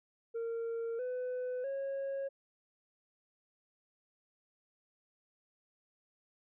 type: tone with pitch steps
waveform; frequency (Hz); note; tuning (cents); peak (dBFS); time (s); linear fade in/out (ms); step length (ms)
sine; 460.4 / 502.1 / 547.5; A#4 / B4 / C#5; -22 / +29 / -22; -32; 0.34-2.29; 20; 650
effects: tanh soft clip ceiling -34 dBFS

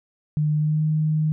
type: tone with pitch glide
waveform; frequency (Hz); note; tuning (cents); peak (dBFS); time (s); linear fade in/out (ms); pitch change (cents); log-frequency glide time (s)
sine; 151.4 to 154.85; D#3 to D#3; -47 to -8; -18; 0.37-1.32; 0; +39; 0.56-0.83
effects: none

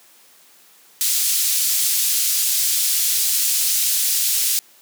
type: band-pass noise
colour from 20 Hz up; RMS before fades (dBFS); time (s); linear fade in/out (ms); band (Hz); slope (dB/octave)
white; -19; 1.01-4.59; 0; 4000 to 16000; 12
effects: white hiss -51 dBFS RMS until 4.81 s + high-pass 200 Hz 12 dB/octave

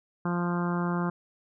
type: harmonic tone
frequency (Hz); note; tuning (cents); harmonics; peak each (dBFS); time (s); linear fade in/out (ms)
174.61; F3; 0; 1 / 2 / 3 / 4 / 5 / 6 / 7 / 8 / 9; -27 / -34 / -41 / -40 / -39 / -37 / -39 / -40 / -45; 0.25-1.1; 5
effects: none

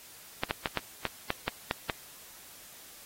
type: clicks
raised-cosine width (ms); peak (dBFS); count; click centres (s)
0.3; -12; 9; 0.435 / 0.509 / 0.658 / 0.773 / 1.053 / 1.304 / 1.48 / 1.711 / 1.898
effects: white hiss -51 dBFS RMS until 3.05 s + AAC 48 kbps

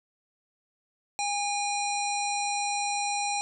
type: harmonic tone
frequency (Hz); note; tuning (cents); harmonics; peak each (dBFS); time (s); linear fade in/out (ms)
814; G#5; -35; 1 / 3 / 5 / 7 / 9 / 10; -29 / -34 / -36 / -37 / -39 / -39; 1.19-3.41; 0
effects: none

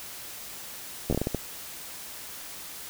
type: slowing click train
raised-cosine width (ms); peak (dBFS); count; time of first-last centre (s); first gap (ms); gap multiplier
2; -13; 8; 1.1-1.347; 11; 1.38
effects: white hiss -41 dBFS RMS until 2.89 s

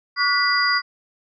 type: tone cluster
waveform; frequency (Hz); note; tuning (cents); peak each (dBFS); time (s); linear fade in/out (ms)
sine; 1137 / 1452 / 1973 / 4818; C#6 / F#6 / B6 / D8; +44 / -33 / -2 / +43; -22; 0.16-0.82; 50
effects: none

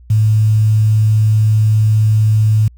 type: tone with quantisation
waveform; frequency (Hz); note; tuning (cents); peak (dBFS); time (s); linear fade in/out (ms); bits
sine; 108.1; A2; -30; -8; 0.1-2.68; 5; 6
effects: added 60 Hz sine -38 dBFS peak until 2.77 s

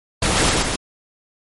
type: noise with echo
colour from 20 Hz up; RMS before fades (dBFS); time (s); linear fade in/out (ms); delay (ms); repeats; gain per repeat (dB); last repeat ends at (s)
pink; -18; 0.22-0.5; 5; 130; 2; -2; 0.76
effects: MP3 48 kbps

